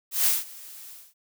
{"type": "noise with ADSR envelope", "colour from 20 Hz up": "blue", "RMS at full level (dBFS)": -20, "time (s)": [0.11, 1.14], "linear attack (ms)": 150, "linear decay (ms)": 180, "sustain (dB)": -23, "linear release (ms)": 230, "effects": []}